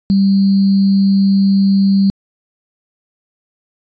sine tone with sample-and-hold, 196 Hz, G3, in tune, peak -8 dBFS, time 0.1-2.1 s, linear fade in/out 0 ms, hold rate 4410 Hz, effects resampled to 16000 Hz

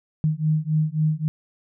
sine beating tone pair, 153.3 / 157 Hz, D#3 / D#3, -25 / +16 cents, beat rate 3.7 Hz, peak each -22 dBFS, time 0.24-1.28 s, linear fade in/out 0 ms, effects none

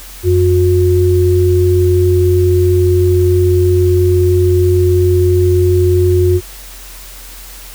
sine tone pair together, 90.3 / 361.2 Hz, F#2 / F#4, -42 / -42 cents, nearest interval 2 octaves, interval 2400 cents, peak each -10 dBFS, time 0.23-6.41 s, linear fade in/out 50 ms, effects added 44 Hz sine -33 dBFS peak until 7.74 s + white hiss -34 dBFS RMS until 7.74 s

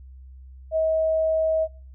sine tone, 638 Hz, D#5, 43 cents sharp, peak -19 dBFS, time 0.71-1.68 s, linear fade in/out 50 ms, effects noise-tail reverb RT60 0.4 s tail -21 dB re dry + added 65 Hz sine -41 dBFS peak until 1.94 s

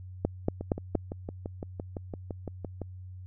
two click trains, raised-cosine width 2 ms, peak -22 / -12 dBFS, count 14 / 4, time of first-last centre 0.61-2.817 / 0.25-0.953 s, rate 5.89 / 4.27 Hz, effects added 92 Hz sine -41 dBFS peak until 3.26 s

